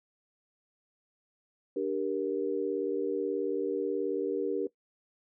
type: chord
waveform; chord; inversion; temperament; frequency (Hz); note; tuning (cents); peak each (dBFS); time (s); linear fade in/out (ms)
sine; G minor; second; just; 294 / 392 / 470.4; D4 / G4 / Bb4; +2 / 0 / +16; -34 / -32 / -32; 1.76-4.67; 5
effects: noise-tail reverb RT60 0.1 s tail -18 dB re dry